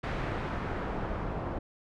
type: noise with low-pass filter sweep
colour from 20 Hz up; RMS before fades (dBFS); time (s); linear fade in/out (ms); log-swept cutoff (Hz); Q
pink; -34; 0.03-1.59; 10; 2000 to 930; 0.88
effects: none